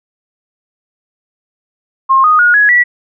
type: tone with pitch steps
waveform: sine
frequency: 1068 / 1241.1 / 1442.2 / 1675.9 / 1947.4 Hz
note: C6 / D#6 / F#6 / G#6 / B6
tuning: +35 / -5 / -45 / +15 / -25 cents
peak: -5 dBFS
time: 2.09-2.84 s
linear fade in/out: 20 ms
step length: 150 ms
effects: none